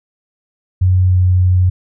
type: tone with pitch glide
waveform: sine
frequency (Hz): 92.1 to 91.25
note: F#2 to F#2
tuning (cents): -7 to -24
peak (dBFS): -8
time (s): 0.81-1.7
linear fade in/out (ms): 10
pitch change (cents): -17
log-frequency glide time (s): 1.06-1.16
effects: none